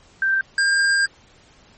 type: tone pair in turn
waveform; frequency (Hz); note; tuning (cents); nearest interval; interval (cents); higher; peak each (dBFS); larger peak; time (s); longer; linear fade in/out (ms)
sine / square; 1568 / 1603.7; G6 / G6; 0 / +39; unison; 39; second; -16; neither; 0.22-0.41 / 0.58-1.06; second; 2
effects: pink hiss -52 dBFS RMS until 1.77 s + MP3 32 kbps